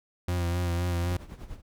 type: tone with vibrato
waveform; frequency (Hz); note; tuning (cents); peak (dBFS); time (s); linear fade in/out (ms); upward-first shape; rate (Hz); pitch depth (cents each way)
40% pulse; 87.31; F2; 0; -25; 0.28-1.17; 5; sine; 3.9; 31
type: noise with tremolo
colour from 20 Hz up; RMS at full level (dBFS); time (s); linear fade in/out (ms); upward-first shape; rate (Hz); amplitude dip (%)
brown; -39; 1-1.62; 50; sine; 10; 70
effects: none

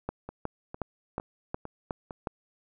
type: two click trains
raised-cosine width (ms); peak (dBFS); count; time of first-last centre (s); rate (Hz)
1; -24 / -17; 5 / 7; 0.29-2.108 / 0.09-2.272; 2.2 / 2.75
effects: none

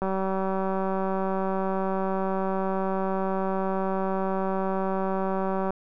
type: click train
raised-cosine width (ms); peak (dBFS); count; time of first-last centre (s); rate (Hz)
1; -15; 1087; 0.02-5.706; 191
effects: none

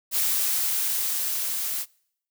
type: noise with level ramp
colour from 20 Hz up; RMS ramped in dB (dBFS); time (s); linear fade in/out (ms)
blue; -23 to -29; 0.11-1.86; 50
effects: noise-tail reverb RT60 0.7 s tail -26 dB re dry

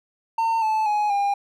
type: tone with pitch steps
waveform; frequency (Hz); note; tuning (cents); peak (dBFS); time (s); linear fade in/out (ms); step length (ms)
triangle; 907 / 871.6 / 837.5 / 804.8; A#5 / A5 / G#5 / G5; -48 / -17 / +14 / +45; -17; 0.38-1.34; 5; 240
effects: none

